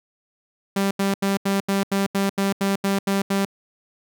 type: tone bursts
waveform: sawtooth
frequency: 196.8 Hz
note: G3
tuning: 7 cents sharp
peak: -15 dBFS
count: 12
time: 0.76-3.451 s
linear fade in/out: 5 ms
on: 150 ms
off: 81 ms
effects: none